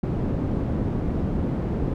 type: low-pass noise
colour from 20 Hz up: white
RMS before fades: -25 dBFS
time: 0.03-1.94 s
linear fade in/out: 5 ms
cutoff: 240 Hz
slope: 12 dB/octave
effects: none